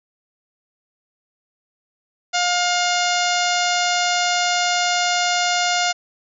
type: harmonic tone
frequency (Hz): 710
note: F5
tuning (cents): +28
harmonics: 1 / 2 / 3 / 4 / 5 / 6 / 7 / 8 / 9 / 10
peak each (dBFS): -21 / -24 / -26 / -27 / -28 / -29 / -29 / -30 / -31 / -31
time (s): 2.33-5.93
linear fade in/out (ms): 20
effects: none